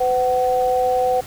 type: tone pair together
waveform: sine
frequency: 506.2 / 750 Hz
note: B4 / F#5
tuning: +43 / +23 cents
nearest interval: perfect fifth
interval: 680 cents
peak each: -18 dBFS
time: 0-1.21 s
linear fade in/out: 10 ms
effects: pink hiss -38 dBFS RMS until 1.26 s